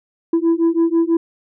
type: beating tone pair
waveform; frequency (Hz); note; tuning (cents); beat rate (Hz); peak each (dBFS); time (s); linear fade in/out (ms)
sine; 329.6 / 335.7; E4 / E4; 0 / +32; 6.1; -14 / -14; 0.33-1.17; 5
effects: tanh soft clip ceiling -10 dBFS